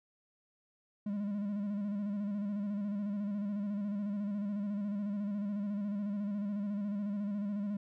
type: tone with vibrato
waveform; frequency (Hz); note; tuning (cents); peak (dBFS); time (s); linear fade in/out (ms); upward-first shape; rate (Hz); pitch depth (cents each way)
triangle; 203.9; G#3; -32; -31; 1.06-7.77; 5; square; 14; 43
effects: none